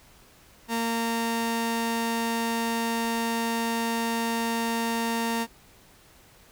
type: tone pair together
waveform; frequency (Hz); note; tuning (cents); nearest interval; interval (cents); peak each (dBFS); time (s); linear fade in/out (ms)
sawtooth; 230 / 460; A#3 / A#4; -23 / -23; octave; 1200; -23; 0.68-5.47; 50
effects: pink hiss -55 dBFS RMS until 6.51 s